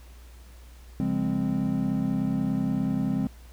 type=chord; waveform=triangle; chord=Db major seventh; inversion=none; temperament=equal with one note detuned; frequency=138.59 / 174.61 / 205 / 261.6 Hz; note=Db3 / F3 / Ab3 / C4; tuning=0 / 0 / -22 / 0 cents; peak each=-30 / -29 / -26 / -26 dBFS; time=1-3.27 s; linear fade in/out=0 ms; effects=added 60 Hz sine -45 dBFS peak until 3.52 s + pink hiss -56 dBFS RMS until 3.52 s